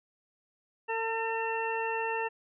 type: harmonic tone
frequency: 451.1 Hz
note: A4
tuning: 43 cents sharp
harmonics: 1 / 2 / 3 / 4 / 6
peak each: -34 / -33 / -44 / -37 / -37 dBFS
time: 0.88-2.29 s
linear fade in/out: 20 ms
effects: none